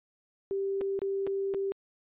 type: tone with dropouts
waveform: sine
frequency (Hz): 392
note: G4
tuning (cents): 0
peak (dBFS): -28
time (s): 0.51-1.72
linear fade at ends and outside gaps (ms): 0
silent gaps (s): 0.81-0.814 / 0.991-1.018 / 1.267-1.273 / 1.539-1.546
effects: resampled to 8000 Hz